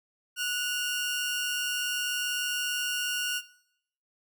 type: tone pair together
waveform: sawtooth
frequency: 1467.3 / 2794 Hz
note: F#6 / F7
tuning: -15 / 0 cents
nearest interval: major seventh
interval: 1115 cents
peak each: -28 dBFS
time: 0.36-3.42 s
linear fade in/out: 50 ms
effects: noise-tail reverb RT60 0.7 s tail -17 dB re dry